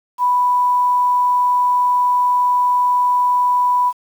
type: tone with quantisation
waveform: sine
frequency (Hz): 987.8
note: B5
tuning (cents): 0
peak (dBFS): -12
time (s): 0.18-3.93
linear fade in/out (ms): 50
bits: 7
effects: none

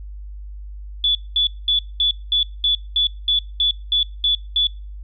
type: tone bursts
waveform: sine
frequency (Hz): 3447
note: A7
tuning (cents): -36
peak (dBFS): -14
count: 12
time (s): 1.04-4.67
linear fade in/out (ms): 2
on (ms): 110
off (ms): 210
effects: noise-tail reverb RT60 0.4 s tail -25 dB re dry + added 50 Hz sine -31 dBFS peak until 5.03 s

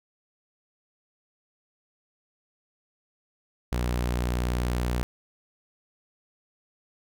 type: tone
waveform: sawtooth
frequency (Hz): 60.7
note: B1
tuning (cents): -29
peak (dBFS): -21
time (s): 3.72-5.03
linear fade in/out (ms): 0
effects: none

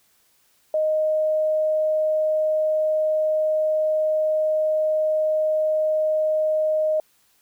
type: tone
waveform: sine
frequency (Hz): 621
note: D#5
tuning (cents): -3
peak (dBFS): -18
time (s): 0.74-7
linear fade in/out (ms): 2
effects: white hiss -62 dBFS RMS until 7.41 s

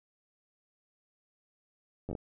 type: slowing click train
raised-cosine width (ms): 2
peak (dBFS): -24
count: 5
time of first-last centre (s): 2.09-2.152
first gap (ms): 10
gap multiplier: 1.3
effects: none

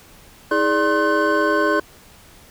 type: tone cluster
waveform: triangle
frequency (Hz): 320.4 / 416.3 / 586 / 1061 / 1515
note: E4 / G#4 / D5 / C6 / F#6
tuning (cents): -49 / +4 / -4 / +24 / +40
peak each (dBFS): -20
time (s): 0.51-1.8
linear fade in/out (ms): 5
effects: pink hiss -47 dBFS RMS until 2.5 s

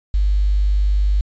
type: tone with quantisation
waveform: sine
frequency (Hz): 50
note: G1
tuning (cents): +35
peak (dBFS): -13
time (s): 0.14-1.21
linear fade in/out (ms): 0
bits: 7
effects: resampled to 16000 Hz

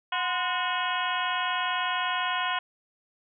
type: harmonic tone with a mistuned harmonic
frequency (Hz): 364.4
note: F#4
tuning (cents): -26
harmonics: 2 / 3 / 4 / 5 / 6 / 7 / 8 / 9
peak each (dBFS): -33 / -30 / -32 / -36 / -39 / -37 / -35 / -37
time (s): 0.12-2.59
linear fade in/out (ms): 5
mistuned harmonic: 3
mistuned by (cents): -99
effects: none

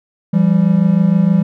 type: tone pair together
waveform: triangle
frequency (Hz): 169.59 / 196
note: E3 / G3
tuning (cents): +49 / 0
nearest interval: minor third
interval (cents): 251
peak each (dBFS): -10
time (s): 0.33-1.43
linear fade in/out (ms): 10
effects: none

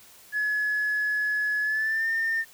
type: tone with pitch glide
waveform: sine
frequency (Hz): 1699 to 1810.5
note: G#6 to A6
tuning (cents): +39 to +49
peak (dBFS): -22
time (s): 0.32-2.45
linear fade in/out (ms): 50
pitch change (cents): +110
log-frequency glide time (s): 1.62-2.08
effects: tanh soft clip ceiling -20 dBFS + white hiss -52 dBFS RMS until 2.53 s

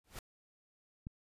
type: noise with exponential growth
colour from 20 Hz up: pink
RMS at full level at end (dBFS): -41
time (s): 0.04-0.19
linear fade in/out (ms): 2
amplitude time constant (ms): 32
type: click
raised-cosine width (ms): 5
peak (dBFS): -30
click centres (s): 1.069
effects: resampled to 32000 Hz

